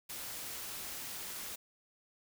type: noise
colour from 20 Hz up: white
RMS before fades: -43 dBFS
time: 0.09-1.56 s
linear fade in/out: 10 ms
effects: none